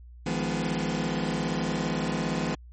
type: chord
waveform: sawtooth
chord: F half-diminished seventh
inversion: third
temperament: just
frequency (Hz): 157.15 / 174.61 / 209.5 / 251.4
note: Eb3 / F3 / Ab3 / Cb4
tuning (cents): +18 / 0 / +15 / +31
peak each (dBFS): -28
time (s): 0.26-2.55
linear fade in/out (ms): 5
effects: added 60 Hz sine -44 dBFS peak until 2.72 s + MP3 32 kbps